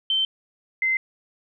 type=tone pair in turn; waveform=sine; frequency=3100 / 2069 Hz; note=G7 / C7; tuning=-20 / -20 cents; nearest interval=perfect fifth; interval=700 cents; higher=first; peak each=-19 dBFS; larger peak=neither; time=0.1-0.25 / 0.82-0.97 s; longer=neither; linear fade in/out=2 ms; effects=none